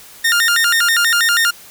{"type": "tone with vibrato", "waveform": "sawtooth", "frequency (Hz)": 1605, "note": "G6", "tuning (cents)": 40, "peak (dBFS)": -8, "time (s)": [0.24, 1.51], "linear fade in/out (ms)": 10, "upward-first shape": "square", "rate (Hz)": 6.2, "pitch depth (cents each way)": 230, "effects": ["white hiss -40 dBFS RMS until 1.7 s"]}